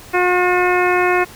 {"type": "harmonic tone with a mistuned harmonic", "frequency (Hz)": 359.7, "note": "F#4", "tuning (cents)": -49, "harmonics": [1, 2, 3, 4, 5, 6, 7], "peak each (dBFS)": [-16, -19, -21, -22, -23, -24, -24], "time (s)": [0.13, 1.25], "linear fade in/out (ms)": 20, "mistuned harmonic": 7, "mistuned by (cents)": 19, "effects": ["pink hiss -39 dBFS RMS until 1.35 s"]}